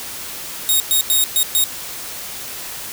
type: tone bursts at uneven times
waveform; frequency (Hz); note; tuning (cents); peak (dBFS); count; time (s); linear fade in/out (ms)
5% pulse; 3753; A#7; +11; -5; 5; 0.69-0.8 / 0.91-1.01 / 1.1-1.24 / 1.36-1.43 / 1.55-1.64; 0
effects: white hiss -30 dBFS RMS until 2.92 s